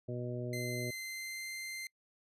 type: harmonic tone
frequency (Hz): 122.7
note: B2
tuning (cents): -11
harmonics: 1 / 2 / 3 / 4 / 5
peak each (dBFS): -39 / -44 / -42 / -47 / -45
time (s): 0.08-0.91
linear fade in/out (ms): 10
type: tone with pitch glide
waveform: sawtooth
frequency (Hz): 2071 to 2085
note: C7 to C7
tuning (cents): -18 to -7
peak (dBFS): -37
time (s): 0.53-1.87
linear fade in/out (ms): 2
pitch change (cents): +11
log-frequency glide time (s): 0.94-1.51
effects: noise-tail reverb RT60 0.1 s tail -25 dB re dry + resampled to 32000 Hz